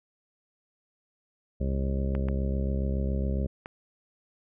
harmonic tone, 67.2 Hz, C2, 47 cents sharp, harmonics 1 / 2 / 3 / 4 / 5 / 6 / 7 / 8 / 9, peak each -27 / -34 / -33 / -42 / -44 / -40 / -48 / -40 / -45 dBFS, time 1.6-3.47 s, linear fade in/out 10 ms
clicks, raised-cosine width 0.5 ms, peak -23 dBFS, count 3, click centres 2.151 / 2.286 / 3.659 s
effects none

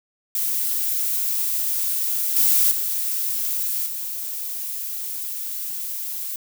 violet noise with level steps, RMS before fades -23 / -17 / -24 / -29 dBFS, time 0.35-6.36 s, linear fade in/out 2 ms, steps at 2.36 / 2.71 / 3.86 s, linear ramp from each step 5 ms, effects none

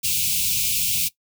white band-stop noise, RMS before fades -22 dBFS, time 0.03-1.09 s, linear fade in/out 20 ms, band 200 to 2300 Hz, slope 96 dB/octave, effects noise-tail reverb RT60 0.1 s tail -18 dB re dry

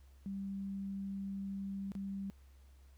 sine tone with dropouts, 196 Hz, G3, in tune, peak -38 dBFS, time 0.26-2.3 s, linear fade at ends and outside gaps 0 ms, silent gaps 1.919-1.952 s, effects added 67 Hz sine -57 dBFS peak until 2.97 s + pink hiss -72 dBFS RMS until 2.97 s

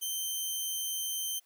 10% pulse tone, 3108 Hz, G7, 16 cents flat, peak -24 dBFS, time 0.01-1.4 s, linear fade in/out 20 ms, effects white hiss -69 dBFS RMS until 1.45 s + high-pass 400 Hz 12 dB/octave

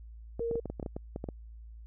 clicks, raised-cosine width 2 ms, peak -23 dBFS, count 12, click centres 0.395 / 0.512 / 0.556 / 0.657 / 0.7 / 0.798 / 0.828 / 0.862 / 0.965 / 1.161 / 1.241 / 1.288 s
sine tone, 464.6 Hz, A#4, 6 cents flat, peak -30 dBFS, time 0.4-0.6 s, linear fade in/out 5 ms
effects added 56 Hz sine -45 dBFS peak until 1.86 s

